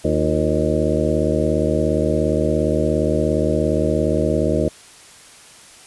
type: harmonic tone with a mistuned harmonic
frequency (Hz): 77.2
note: D#2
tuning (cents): -13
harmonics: 1 / 2 / 3 / 4 / 5 / 6 / 7 / 8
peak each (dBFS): -24 / -24 / -24 / -24 / -24 / -24 / -24 / -24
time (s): 0.04-4.69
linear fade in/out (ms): 10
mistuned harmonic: 5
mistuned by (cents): -120
effects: white hiss -44 dBFS RMS until 5.86 s + resampled to 24000 Hz